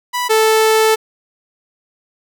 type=tone pair in turn; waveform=sawtooth; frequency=986 / 439.2 Hz; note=B5 / A4; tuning=-3 / -3 cents; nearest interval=octave + major second; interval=1400 cents; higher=first; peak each=-13 / -6 dBFS; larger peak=second; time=0.13-0.29 / 0.29-0.96 s; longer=second; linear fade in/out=20 ms; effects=none